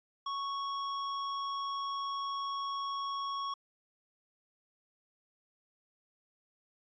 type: tone with hard clipping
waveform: sine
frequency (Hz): 1108.7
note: C#6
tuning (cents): 0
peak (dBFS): -36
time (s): 0.26-3.54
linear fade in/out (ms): 5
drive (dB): 17
effects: resampled to 16000 Hz